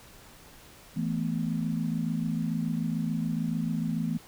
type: chord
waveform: sine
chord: E suspended fourth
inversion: none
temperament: equal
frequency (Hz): 164.81 / 220 / 246.9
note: E3 / A3 / B3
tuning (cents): 0 / 0 / 0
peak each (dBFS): -30 / -31 / -33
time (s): 0.96-4.18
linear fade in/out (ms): 10
effects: pink hiss -52 dBFS RMS until 4.27 s